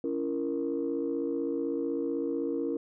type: chord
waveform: sine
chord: A# diminished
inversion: first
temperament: just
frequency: 279.7 / 335.6 / 466.2 Hz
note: C#4 / E4 / A#4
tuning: +16 / +31 / 0 cents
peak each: -32 dBFS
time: 0.04-2.77 s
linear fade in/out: 2 ms
effects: tanh soft clip ceiling -21 dBFS